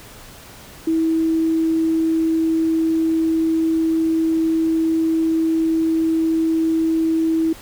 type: tone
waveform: sine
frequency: 323.7 Hz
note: E4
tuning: 31 cents flat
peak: -15 dBFS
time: 0.87-7.53 s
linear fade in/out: 5 ms
effects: pink hiss -41 dBFS RMS until 7.61 s